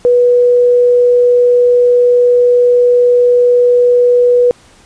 sine tone, 488.8 Hz, B4, 18 cents flat, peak -5 dBFS, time 0.05-4.51 s, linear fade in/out 0 ms, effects pink hiss -44 dBFS RMS until 4.85 s + resampled to 22050 Hz

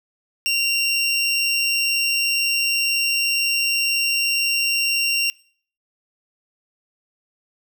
25% pulse tone with amplitude modulation, 2762 Hz, F7, 20 cents flat, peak -13 dBFS, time 0.46-5.3 s, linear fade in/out 0 ms, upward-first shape sine, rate 201 Hz, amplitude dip 25%, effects noise-tail reverb RT60 0.5 s tail -22 dB re dry

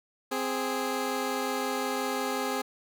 15% pulse tone pair together, 261 / 414.3 Hz, C4 / G#4, -4 / -4 cents, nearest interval minor sixth, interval 800 cents, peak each -25 dBFS, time 0.31-2.62 s, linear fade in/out 10 ms, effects none

